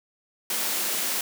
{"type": "high-pass noise", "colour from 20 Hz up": "white", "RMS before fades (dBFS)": -27, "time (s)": [0.5, 1.21], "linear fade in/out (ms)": 2, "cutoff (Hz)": 180, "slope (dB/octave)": 96, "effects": []}